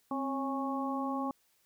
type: harmonic tone with a mistuned harmonic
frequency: 275.3 Hz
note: C#4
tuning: 12 cents flat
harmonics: 1 / 2 / 3 / 4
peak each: -34 / -41 / -38 / -38 dBFS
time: 0.11-1.31 s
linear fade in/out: 2 ms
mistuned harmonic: 1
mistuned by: -64 cents
effects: white hiss -71 dBFS RMS until 1.65 s